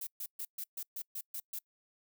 violet noise bursts, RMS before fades -40 dBFS, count 9, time 0.01-1.59 s, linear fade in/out 5 ms, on 60 ms, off 130 ms, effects noise-tail reverb RT60 0.1 s tail -26 dB re dry

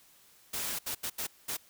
white noise bursts at uneven times, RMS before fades -35 dBFS, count 5, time 0.53-0.79 / 0.86-0.95 / 1.03-1.1 / 1.18-1.27 / 1.48-1.57 s, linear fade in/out 10 ms, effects white hiss -61 dBFS RMS until 1.69 s

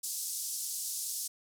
white band-pass noise, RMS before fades -37 dBFS, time 0.03-1.28 s, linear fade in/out 10 ms, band 5000 to 12000 Hz, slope 24 dB/octave, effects none

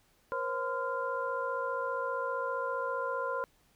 sine tone cluster, 481.9 / 537 / 1023 / 1397 Hz, B4 / C5 / C6 / F6, -43 / +45 / -39 / 0 cents, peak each -38 / -36 / -35 / -38 dBFS, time 0.32-3.44 s, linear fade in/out 0 ms, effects pink hiss -68 dBFS RMS until 3.75 s

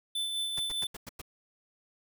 square tone with tremolo, 3520 Hz, A7, in tune, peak -30 dBFS, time 0.15-0.87 s, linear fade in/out 5 ms, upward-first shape sine, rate 4.9 Hz, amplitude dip 35%
pink noise bursts, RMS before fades -42 dBFS, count 6, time 0.57-1.216 s, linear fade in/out 5 ms, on 26 ms, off 98 ms
effects none

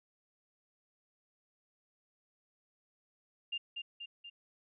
sine tone with echo, 2800 Hz, F7, 4 cents sharp, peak -34 dBFS, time 3.52-3.58 s, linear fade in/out 10 ms, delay 240 ms, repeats 3, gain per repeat -4 dB, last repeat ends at 4.3 s, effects none

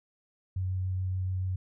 sine tone with vibrato, 93 Hz, F#2, 9 cents sharp, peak -28 dBFS, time 0.56-1.56 s, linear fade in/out 5 ms, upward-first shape sine, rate 7 Hz, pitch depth 9 cents each way, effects none

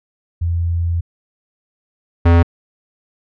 sine / square tone pair in turn, 85 / 85 Hz, F2 / F2, -46 / -46 cents, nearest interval unison, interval 0 cents, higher neither, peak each -15 / -8 dBFS, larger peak second, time 0.41-1.01 / 2.25-2.43 s, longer first, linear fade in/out 10 ms, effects low-pass 2000 Hz 12 dB/octave

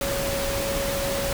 sine tone in noise, 554.4 Hz, C#5, in tune, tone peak -27 dBFS, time 0.01-1.33 s, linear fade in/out 2 ms, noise pink, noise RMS -28 dBFS, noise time 0.01-1.33 s, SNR -2 dB, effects none

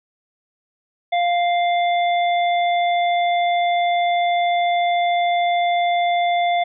harmonic tone, 698.5 Hz, F5, in tune, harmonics 1 / 3 / 5, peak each -16 / -26 / -30 dBFS, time 1.12-6.64 s, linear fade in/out 10 ms, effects none

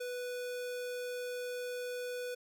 square tone, 493.9 Hz, B4, in tune, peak -38 dBFS, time 0-2.35 s, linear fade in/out 10 ms, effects none

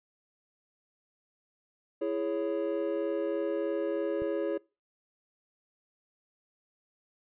triangle chord, C# minor, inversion first, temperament just, 332.6 / 415.8 / 554.4 Hz, E4 / G#4 / C#5, +16 / +2 / 0 cents, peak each -31 dBFS, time 2.01-4.58 s, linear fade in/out 10 ms
click, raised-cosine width 5 ms, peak -32 dBFS, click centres 4.22 s
effects noise-tail reverb RT60 0.3 s tail -24 dB re dry + resampled to 8000 Hz

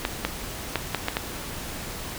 clicks, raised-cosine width 0.3 ms, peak -7 dBFS, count 6, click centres 0.051 / 0.25 / 0.757 / 0.947 / 1.084 / 1.169 s, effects pink hiss -35 dBFS RMS until 2.18 s

